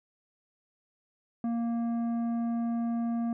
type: tone with tanh clipping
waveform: sine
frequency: 233.1 Hz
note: A#3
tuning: in tune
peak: -29 dBFS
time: 1.44-3.33 s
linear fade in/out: 2 ms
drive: 9 dB
effects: none